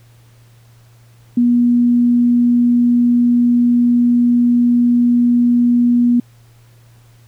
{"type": "tone", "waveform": "sine", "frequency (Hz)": 241.1, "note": "B3", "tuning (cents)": -41, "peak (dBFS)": -9, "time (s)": [1.37, 6.2], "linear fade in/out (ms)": 5, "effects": ["added 117 Hz sine -44 dBFS peak until 7.27 s", "pink hiss -54 dBFS RMS until 7.27 s"]}